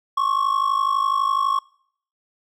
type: ring-modulated tone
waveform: triangle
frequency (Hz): 1104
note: C#6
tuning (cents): -7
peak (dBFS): -13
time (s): 0.17-1.59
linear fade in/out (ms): 5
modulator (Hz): 26
effects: noise-tail reverb RT60 0.6 s tail -22 dB re dry